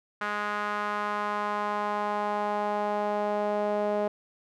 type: tone with band-pass filter sweep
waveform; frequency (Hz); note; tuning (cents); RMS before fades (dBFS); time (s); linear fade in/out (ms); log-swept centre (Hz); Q
sawtooth; 207.7; G#3; 0; -29; 0.21-4.08; 5; 1400 to 600; 2.4
effects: none